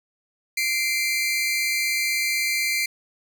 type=tone pair together; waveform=sawtooth; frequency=2084 / 2348 Hz; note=C7 / D7; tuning=-7 / -1 cents; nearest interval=major second; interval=206 cents; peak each=-21 dBFS; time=0.57-2.86 s; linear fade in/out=5 ms; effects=none